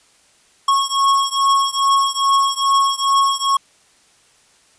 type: beating tone pair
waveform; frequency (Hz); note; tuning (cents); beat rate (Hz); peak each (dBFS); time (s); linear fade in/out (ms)
square; 1097 / 1099.4; C#6 / C#6; -18 / -15; 2.4; -17 / -18; 0.68-3.57; 5
effects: white hiss -54 dBFS RMS until 4.78 s + resampled to 22050 Hz

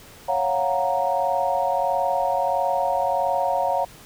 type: chord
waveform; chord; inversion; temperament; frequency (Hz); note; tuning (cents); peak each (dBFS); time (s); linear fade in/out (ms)
sine; Gb major seventh; second; equal; 554.4 / 698.5 / 740 / 932.3; Db5 / F5 / Gb5 / Bb5; 0 / 0 / 0 / 0; -25; 0.28-3.85; 10
effects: pink hiss -46 dBFS RMS until 4.05 s

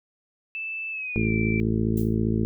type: tone with pitch glide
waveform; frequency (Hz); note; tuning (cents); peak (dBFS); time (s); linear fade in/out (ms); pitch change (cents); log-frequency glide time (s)
sine; 2637 to 2336; E7 to D7; 0 to -10; -29; 0.55-1.6; 0; -210; 0.91-1.31
type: harmonic tone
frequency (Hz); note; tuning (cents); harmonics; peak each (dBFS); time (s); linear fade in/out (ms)
55; A1; 0; 1 / 2 / 3 / 4 / 5 / 6 / 7 / 8; -31 / -26 / -31 / -25 / -37 / -30 / -32 / -36; 1.16-2.45; 0
type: noise with exponential decay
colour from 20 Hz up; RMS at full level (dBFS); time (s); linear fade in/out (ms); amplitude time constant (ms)
violet; -35; 1.97-2.16; 5; 41
effects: none

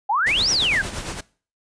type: exponential two-way sweep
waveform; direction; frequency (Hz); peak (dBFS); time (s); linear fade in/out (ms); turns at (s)
sine; up then down; 770 to 5920 to 1501; -17; 0.09-0.82; 10; 0.5
type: noise with tremolo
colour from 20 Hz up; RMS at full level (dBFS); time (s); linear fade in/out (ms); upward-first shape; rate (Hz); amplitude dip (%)
pink; -28; 0.26-1.21; 10; sine; 8.7; 55
effects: noise-tail reverb RT60 0.4 s tail -21 dB re dry + resampled to 22050 Hz

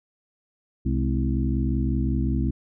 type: harmonic tone with a mistuned harmonic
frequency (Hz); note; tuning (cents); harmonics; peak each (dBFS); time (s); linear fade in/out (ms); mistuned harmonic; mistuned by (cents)
65.41; C2; 0; 1 / 2 / 3 / 4 / 5; -24 / -27 / -29 / -29 / -32; 0.85-2.51; 10; 3; +130
effects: none

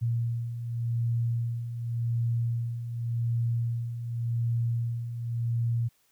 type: beating tone pair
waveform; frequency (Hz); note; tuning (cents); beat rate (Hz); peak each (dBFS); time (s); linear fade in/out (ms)
sine; 116.54 / 117.42; A#2 / A#2; 0 / +13; 0.88; -34 / -27; 0.01-5.89; 20
effects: white hiss -68 dBFS RMS until 6.11 s

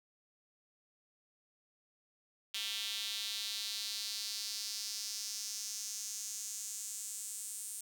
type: tone with high-pass filter sweep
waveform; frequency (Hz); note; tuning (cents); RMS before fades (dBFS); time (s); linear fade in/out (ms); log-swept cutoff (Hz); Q
square; 105; G#2; +19; -41; 2.54-7.81; 5; 3300 to 8600; 3
effects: none

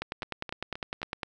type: two click trains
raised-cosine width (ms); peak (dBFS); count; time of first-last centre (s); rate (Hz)
0.3; -16 / -22; 13 / 4; 0.02-1.232 / 0.23-1.017; 9.9 / 3.81
effects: none

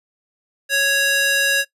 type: tone with high-pass filter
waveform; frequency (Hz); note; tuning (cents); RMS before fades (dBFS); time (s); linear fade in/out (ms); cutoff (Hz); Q
square; 554.4; C#5; 0; -17; 0.69-1.65; 50; 1600; 1.2
effects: noise-tail reverb RT60 0.1 s tail -20 dB re dry + resampled to 32000 Hz

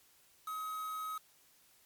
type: tone with quantisation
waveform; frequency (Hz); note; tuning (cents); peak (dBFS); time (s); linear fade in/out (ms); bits
triangle; 1269; D#6; +34; -36; 0.47-1.18; 5; 8
effects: white hiss -66 dBFS RMS until 1.85 s + MP3 96 kbps

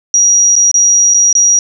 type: tone with dropouts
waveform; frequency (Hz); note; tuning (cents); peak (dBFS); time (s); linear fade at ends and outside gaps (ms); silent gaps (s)
sine; 5750; F8; +50; -5; 0.14-1.59; 1; 0.555-0.563 / 0.714-0.742 / 1.138-1.144 / 1.328-1.352
effects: none

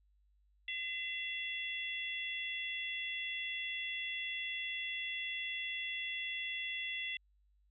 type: harmonic tone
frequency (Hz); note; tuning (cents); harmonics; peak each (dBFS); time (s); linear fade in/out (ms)
679; F5; -49; 3 / 4 / 5; -41 / -41 / -43; 0.68-7.17; 2
effects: added 50 Hz sine -68 dBFS peak until 7.7 s

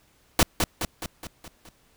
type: noise with echo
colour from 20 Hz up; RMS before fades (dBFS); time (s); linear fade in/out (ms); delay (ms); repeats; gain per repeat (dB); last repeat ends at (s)
pink; -17; 0.39-0.43; 2; 210; 6; -5; 1.69
effects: pink hiss -62 dBFS RMS until 1.96 s

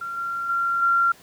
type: tone with level steps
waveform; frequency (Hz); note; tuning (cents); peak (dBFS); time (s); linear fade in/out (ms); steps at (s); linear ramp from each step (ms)
sine; 1377; F6; -25; -28 / -25 / -20 / -16; 0.01-1.12; 5; 0.17 / 0.49 / 0.82; 5
effects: pink hiss -50 dBFS RMS until 1.22 s + high-pass 100 Hz 12 dB/octave

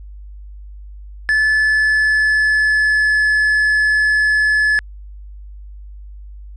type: tone with pitch glide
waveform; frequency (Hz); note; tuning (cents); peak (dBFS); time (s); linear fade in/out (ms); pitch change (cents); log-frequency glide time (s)
triangle; 1732 to 1718.1; A6 to A6; -28 to -42; -10; 1.29-4.79; 0; -14; 1.52-3.23
effects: added 50 Hz sine -32 dBFS peak until 6.56 s + resampled to 24000 Hz

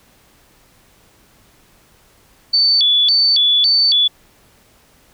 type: tone with vibrato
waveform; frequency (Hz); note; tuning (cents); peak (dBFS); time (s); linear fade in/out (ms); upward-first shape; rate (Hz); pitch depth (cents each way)
sine; 3948; B7; -1; -10; 2.53-4.08; 10; square; 1.8; 240
effects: pink hiss -52 dBFS RMS until 5.13 s

